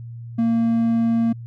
triangle tone, 229.6 Hz, A#3, 26 cents flat, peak -14 dBFS, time 0.38-1.33 s, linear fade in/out 10 ms, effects added 117 Hz sine -32 dBFS peak until 1.46 s

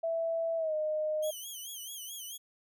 sine tone with pitch glide, 660 to 615.8 Hz, E5 to D#5, +2 to -18 cents, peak -29 dBFS, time 0.03-1.31 s, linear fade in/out 10 ms, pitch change -120 cents, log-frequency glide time 0.57-0.74 s
10% pulse tone with vibrato, 3143 Hz, G7, 4 cents sharp, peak -33 dBFS, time 1.22-2.38 s, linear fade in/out 20 ms, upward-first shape sine, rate 4.6 Hz, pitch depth 110 cents each way
effects none

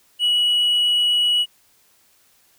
triangle tone, 2927 Hz, F#7, 19 cents flat, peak -13 dBFS, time 0.19-1.46 s, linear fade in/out 50 ms, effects tanh soft clip ceiling -9 dBFS + white hiss -58 dBFS RMS until 2.58 s

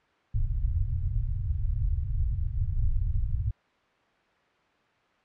pink low-pass noise, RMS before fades -27 dBFS, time 0.34-3.51 s, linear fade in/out 5 ms, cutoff 120 Hz, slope 48 dB/octave, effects white hiss -64 dBFS RMS until 5.24 s + low-pass 2000 Hz 12 dB/octave

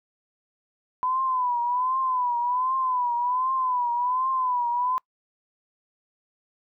sine tone with vibrato, 1002 Hz, B5, 25 cents sharp, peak -22 dBFS, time 1.03-4.98 s, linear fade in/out 0 ms, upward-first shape triangle, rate 1.3 Hz, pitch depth 100 cents each way, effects noise-tail reverb RT60 0.1 s tail -25 dB re dry

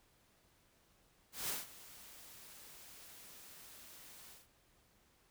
white noise with ADSR envelope, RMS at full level -38 dBFS, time 1.32-4.48 s, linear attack 170 ms, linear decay 170 ms, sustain -18 dB, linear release 170 ms, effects pink hiss -71 dBFS RMS until 5.3 s

